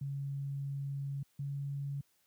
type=tone pair in turn; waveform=sine; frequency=139.3 / 140.51 Hz; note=C#3 / C#3; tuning=+9 / +24 cents; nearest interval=unison; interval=15 cents; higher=second; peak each=-35 / -35 dBFS; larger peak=neither; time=0.01-1.23 / 1.39-2.01 s; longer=first; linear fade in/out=5 ms; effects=white hiss -73 dBFS RMS until 2.26 s + high-pass 60 Hz 12 dB/octave